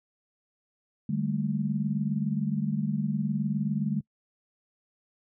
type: tone cluster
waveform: sine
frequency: 150.2 / 197.8 / 217.2 Hz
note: D3 / G3 / A3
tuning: +39 / +16 / -22 cents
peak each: -30 dBFS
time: 1.09-4.01 s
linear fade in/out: 5 ms
effects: noise-tail reverb RT60 0.1 s tail -25 dB re dry